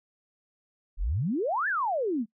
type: exponential two-way sweep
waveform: sine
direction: up then down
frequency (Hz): 33.96 to 1789 to 204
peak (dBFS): -25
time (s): 0.97-2.26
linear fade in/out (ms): 50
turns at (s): 1.68
effects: noise-tail reverb RT60 0.1 s tail -24 dB re dry